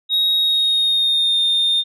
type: tone with pitch glide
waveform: sine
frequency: 3778 to 3643 Hz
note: A#7 to A#7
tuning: +22 to -41 cents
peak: -12 dBFS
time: 0.09-1.84 s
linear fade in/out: 50 ms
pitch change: -63 cents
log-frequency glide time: 0.34-1.4 s
effects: tanh soft clip ceiling -12 dBFS